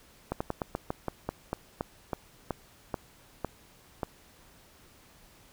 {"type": "slowing click train", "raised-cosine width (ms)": 1, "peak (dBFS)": -16, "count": 15, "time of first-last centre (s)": [0.32, 4.032], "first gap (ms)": 85, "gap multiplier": 1.16, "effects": ["pink hiss -58 dBFS RMS until 5.52 s"]}